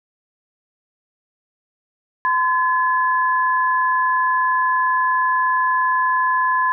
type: tone pair together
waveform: sine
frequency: 1021 / 1707.5 Hz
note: C6 / G#6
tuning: -43 / +48 cents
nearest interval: major sixth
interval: 891 cents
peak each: -16 / -21 dBFS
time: 2.25-6.72 s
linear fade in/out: 0 ms
effects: none